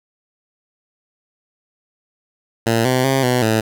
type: tone with pitch steps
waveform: 10% pulse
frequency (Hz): 114.5 / 128 / 134.2 / 124.9 / 110.7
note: A#2 / C3 / C3 / B2 / A2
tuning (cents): -31 / -38 / +44 / +20 / +11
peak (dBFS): -6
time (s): 2.66-3.61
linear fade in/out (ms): 10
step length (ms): 190
effects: none